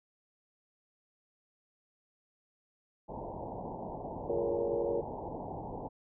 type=low-pass noise; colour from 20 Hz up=white; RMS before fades=-41 dBFS; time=3.08-5.89 s; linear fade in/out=20 ms; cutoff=940 Hz; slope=96 dB/octave
type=chord; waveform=sine; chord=Bb minor seventh; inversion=second; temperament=just; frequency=349.6 / 419.5 / 466.2 / 559.4 Hz; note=F4 / Ab4 / Bb4 / Db5; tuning=+2 / +17 / 0 / +16 cents; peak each=-37 / -39 / -33 / -35 dBFS; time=4.29-5.01 s; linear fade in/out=5 ms
effects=none